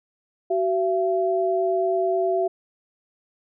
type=tone pair together; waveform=sine; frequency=377.8 / 675.9 Hz; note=F#4 / E5; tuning=+36 / +43 cents; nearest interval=minor seventh; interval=1007 cents; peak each=-22 dBFS; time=0.5-2.48 s; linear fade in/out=10 ms; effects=none